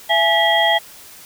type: tone cluster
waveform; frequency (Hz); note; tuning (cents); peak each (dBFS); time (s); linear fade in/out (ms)
sine; 672 / 839 / 1951 / 3254; E5 / G#5 / B6 / G#7; +33 / +17 / -22 / -36; -18; 0.09-0.79; 20
effects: white hiss -41 dBFS RMS until 1.25 s